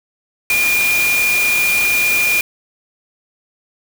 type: tone in noise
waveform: sine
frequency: 2417 Hz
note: D7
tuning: 49 cents sharp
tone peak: -13 dBFS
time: 0.5-2.41 s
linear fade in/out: 2 ms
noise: white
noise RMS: -21 dBFS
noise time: 0.5-2.41 s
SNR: +5 dB
effects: none